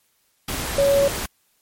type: tone in noise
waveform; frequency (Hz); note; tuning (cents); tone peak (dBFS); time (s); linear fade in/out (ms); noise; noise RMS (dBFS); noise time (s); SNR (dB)
sine; 559; C#5; +14; -14; 0.78-1.08; 5; pink; -27; 0.48-1.26; +10
effects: white hiss -65 dBFS RMS until 1.61 s + MP3 64 kbps